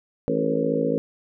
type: harmonic tone with a mistuned harmonic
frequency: 54.5 Hz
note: A1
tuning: 16 cents flat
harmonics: 3 / 4 / 5 / 6 / 7 / 8 / 9 / 10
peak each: -30 / -30 / -26 / -34 / -33 / -29 / -25 / -29 dBFS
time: 0.28-0.98 s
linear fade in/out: 0 ms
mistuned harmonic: 9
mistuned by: -39 cents
effects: none